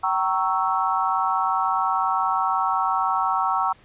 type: chord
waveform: sine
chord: G diminished seventh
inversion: none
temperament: equal with one note detuned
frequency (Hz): 766.5 / 932.3 / 1108.7 / 1318.5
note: G5 / Bb5 / Db6 / Fb6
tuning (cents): -39 / 0 / 0 / 0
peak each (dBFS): -25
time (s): 0.03-3.73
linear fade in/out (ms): 10
effects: pink hiss -54 dBFS RMS until 3.84 s + resampled to 8000 Hz